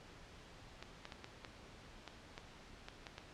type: clicks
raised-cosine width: 0.2 ms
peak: -29 dBFS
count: 10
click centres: 0.826 / 1.054 / 1.122 / 1.244 / 1.448 / 2.077 / 2.379 / 2.885 / 3.068 / 3.181 s
effects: pink hiss -57 dBFS RMS until 3.33 s + low-pass 5000 Hz 12 dB/octave